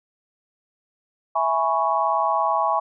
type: chord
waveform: sine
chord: C# minor seventh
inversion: first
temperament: equal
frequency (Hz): 659.3 / 830.6 / 987.8 / 1108.7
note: E5 / G#5 / B5 / C#6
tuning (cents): 0 / 0 / 0 / 0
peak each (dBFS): -25 / -23 / -25 / -23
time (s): 1.35-2.8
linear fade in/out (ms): 10
effects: none